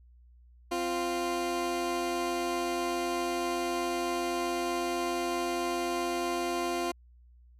20% pulse tone pair together, 260.2 / 348 Hz, C4 / F4, -9 / -6 cents, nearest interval perfect fourth, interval 503 cents, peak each -32 / -25 dBFS, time 0.71-6.92 s, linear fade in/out 10 ms, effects added 60 Hz sine -54 dBFS peak until 7.59 s + low-pass 12000 Hz 12 dB/octave

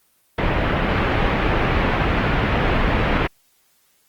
pink low-pass noise, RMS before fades -19 dBFS, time 0.38-3.27 s, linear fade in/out 5 ms, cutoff 2700 Hz, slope 24 dB/octave, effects white hiss -61 dBFS RMS until 4.08 s + Opus 24 kbps

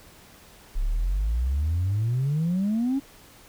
sine exponential sweep, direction up, 32.47 to 281.2 Hz, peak -20 dBFS, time 0.75-3 s, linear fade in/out 20 ms, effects tanh soft clip ceiling -19 dBFS + pink hiss -51 dBFS RMS until 3.48 s

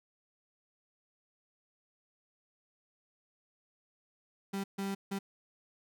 35% pulse tone bursts at uneven times, 196.4 Hz, G3, 4 cents sharp, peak -32 dBFS, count 3, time 4.53-4.64 / 4.78-4.95 / 5.11-5.19 s, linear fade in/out 10 ms, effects none

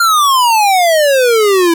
square exponential sweep, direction down, 1408 to 327.8 Hz, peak -8 dBFS, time 0-1.74 s, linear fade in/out 5 ms, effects none

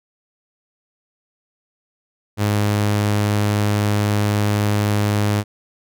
sawtooth tone, 103.83 Hz, G#2, in tune, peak -12 dBFS, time 2.37-5.44 s, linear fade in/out 50 ms, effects none

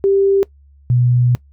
sine tone pair in turn, 393.2 / 122.92 Hz, G4 / B2, +5 / -8 cents, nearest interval octave + minor sixth, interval 2013 cents, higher first, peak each -10 dBFS, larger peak neither, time 0.04-0.43 / 0.9-1.35 s, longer second, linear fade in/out 0 ms, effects noise-tail reverb RT60 0.1 s tail -21 dB re dry + added 70 Hz sine -44 dBFS peak until 1.52 s

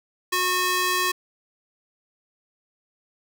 square tone with high-pass filter, 364.4 Hz, F#4, 26 cents flat, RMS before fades -23 dBFS, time 0.32-1.12 s, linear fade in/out 10 ms, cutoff 1000 Hz, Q 0.72, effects none

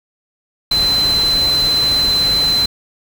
sine tone in noise, 4059 Hz, B7, 47 cents sharp, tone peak -12 dBFS, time 0.71-2.66 s, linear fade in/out 5 ms, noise pink, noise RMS -24 dBFS, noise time 0.71-2.66 s, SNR +9 dB, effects none

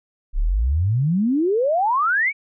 sine exponential sweep, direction up, 30.87 to 2344 Hz, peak -16 dBFS, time 0.33-2.33 s, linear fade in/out 50 ms, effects none

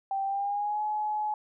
sine tone with pitch glide, 782 to 847.9 Hz, G5 to G#5, -4 to +36 cents, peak -27 dBFS, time 0.11-1.34 s, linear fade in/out 2 ms, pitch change +140 cents, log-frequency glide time 0.25-0.82 s, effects none

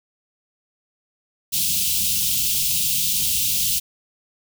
white band-stop noise, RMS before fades -21 dBFS, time 1.52-3.8 s, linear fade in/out 20 ms, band 210 to 2700 Hz, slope 48 dB/octave, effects none

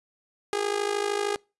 sawtooth tone with amplitude modulation, 409.7 Hz, G#4, 24 cents flat, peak -18 dBFS, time 0.53-1.36 s, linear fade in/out 0 ms, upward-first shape sine, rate 53.1 Hz, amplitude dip 80%, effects noise-tail reverb RT60 0.3 s tail -26 dB re dry + resampled to 24000 Hz

